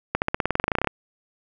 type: accelerating click train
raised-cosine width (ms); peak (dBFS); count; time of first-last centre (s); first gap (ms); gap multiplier
0.5; -6; 17; 0.15-0.873; 69; 0.94
effects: none